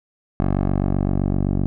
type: tone with low-pass filter sweep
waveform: 10% pulse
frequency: 47.78 Hz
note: G1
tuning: 44 cents flat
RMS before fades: -20 dBFS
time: 0.4-1.66 s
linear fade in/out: 0 ms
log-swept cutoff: 1000 to 410 Hz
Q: 0.72
effects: none